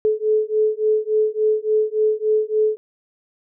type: beating tone pair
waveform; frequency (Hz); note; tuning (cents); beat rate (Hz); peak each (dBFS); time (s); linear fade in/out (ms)
sine; 429.2 / 432.7; A4 / A4; -43 / -29; 3.5; -19; 0.05-2.77; 0
effects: none